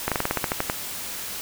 slowing click train, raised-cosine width 0.5 ms, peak -7 dBFS, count 11, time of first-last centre 0.08-0.699 s, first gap 37 ms, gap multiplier 1.11, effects white hiss -33 dBFS RMS until 1.41 s

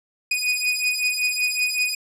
sawtooth beating tone pair, 2479 / 2484.3 Hz, D#7 / D#7, -7 / -3 cents, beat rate 5.3 Hz, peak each -20 dBFS, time 0.31-1.95 s, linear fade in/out 5 ms, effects low-pass 12000 Hz 12 dB/octave

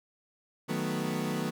30% pulse chord, B dominant seventh, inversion first, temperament equal, 155.56 / 185 / 220 / 246.9 Hz, D#3 / F#3 / A3 / B3, 0 / 0 / 0 / 0 cents, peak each -33 dBFS, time 0.68-1.51 s, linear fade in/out 20 ms, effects none

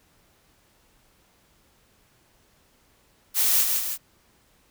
blue noise with echo, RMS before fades -21 dBFS, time 3.34-3.66 s, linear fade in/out 50 ms, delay 160 ms, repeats 2, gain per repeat -4 dB, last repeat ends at 3.98 s, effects pink hiss -62 dBFS RMS until 4.7 s

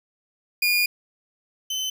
30% pulse tone pair in turn, 2430 / 3049 Hz, D#7 / G7, -42 / -49 cents, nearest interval major third, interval 393 cents, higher second, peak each -16 / -22 dBFS, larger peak first, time 0.62-0.86 / 1.7-1.9 s, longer first, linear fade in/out 5 ms, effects none

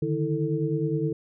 sine tone cluster, 146.2 / 155.9 / 324 / 444.6 Hz, D3 / D#3 / E4 / A4, -7 / +4 / -30 / +18 cents, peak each -29 dBFS, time 0.02-1.13 s, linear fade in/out 5 ms, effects none

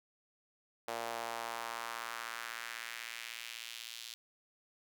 sawtooth tone with high-pass filter sweep, 116.2 Hz, A#2, 5 cents flat, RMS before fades -43 dBFS, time 0.88-4.14 s, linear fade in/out 0 ms, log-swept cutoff 610 to 3700 Hz, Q 1.7, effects none

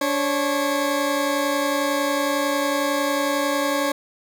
20% pulse tone pair together, 288.9 / 546.8 Hz, D4 / C#5, -28 / -24 cents, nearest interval major seventh, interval 1104 cents, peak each -18 dBFS, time 0.01-3.92 s, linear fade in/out 5 ms, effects none

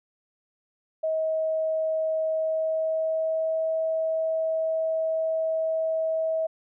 sine tone with pitch glide, 636 to 643 Hz, D#5 to E5, +38 to -43 cents, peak -23 dBFS, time 1.03-6.47 s, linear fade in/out 10 ms, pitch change +19 cents, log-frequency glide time 2.3-3.69 s, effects none

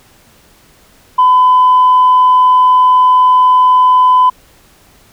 sine tone, 1008 Hz, B5, 35 cents sharp, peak -3 dBFS, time 1.18-4.3 s, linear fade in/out 10 ms, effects tanh soft clip ceiling -1 dBFS + pink hiss -46 dBFS RMS until 5.12 s

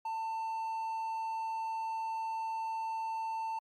triangle tone, 894 Hz, A5, 27 cents sharp, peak -32 dBFS, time 0.05-3.59 s, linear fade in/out 5 ms, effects Opus 48 kbps

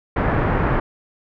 pink low-pass noise, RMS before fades -19 dBFS, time 0.16-0.8 s, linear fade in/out 5 ms, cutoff 1800 Hz, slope 24 dB/octave, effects none

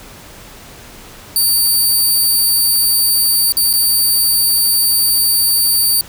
10% pulse tone with dropouts, 4611 Hz, D8, 33 cents flat, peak -4 dBFS, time 1.36-6.01 s, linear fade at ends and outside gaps 1 ms, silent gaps 3.522-3.569 / 3.73-3.736 s, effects pink hiss -37 dBFS RMS until 6.08 s

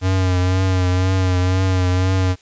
square tone with vibrato, 92.5 Hz, F#2, in tune, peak -15 dBFS, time 0.01-2.36 s, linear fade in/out 50 ms, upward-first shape triangle, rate 2 Hz, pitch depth 43 cents each way, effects white hiss -52 dBFS RMS until 2.41 s + resampled to 16000 Hz

